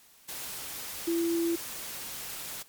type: tone in noise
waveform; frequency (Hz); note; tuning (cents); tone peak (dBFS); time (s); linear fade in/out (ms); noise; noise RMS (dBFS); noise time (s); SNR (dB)
sine; 336.6; E4; +36; -25; 1.07-1.56; 10; white; -39; 0.28-2.63; +11
effects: white hiss -58 dBFS RMS until 2.68 s + MP3 96 kbps